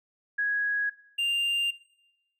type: tone pair in turn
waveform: sine / triangle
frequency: 1661.2 / 2794 Hz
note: G#6 / F7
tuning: 0 / 0 cents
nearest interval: major sixth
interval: 900 cents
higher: second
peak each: -24 / -23 dBFS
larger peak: second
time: 0.38-0.9 / 1.18-1.71 s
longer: second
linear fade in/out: 10 ms
effects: noise-tail reverb RT60 1.0 s tail -20 dB re dry